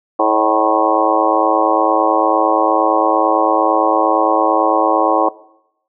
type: harmonic tone with a mistuned harmonic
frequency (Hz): 108.8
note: A2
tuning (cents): -19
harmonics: 3 / 4 / 5 / 6 / 7 / 8 / 9 / 10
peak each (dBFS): -19 / -22 / -17 / -21 / -17 / -22 / -20 / -19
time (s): 0.19-5.29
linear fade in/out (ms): 5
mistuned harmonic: 6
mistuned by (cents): -72
effects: noise-tail reverb RT60 0.8 s tail -20 dB re dry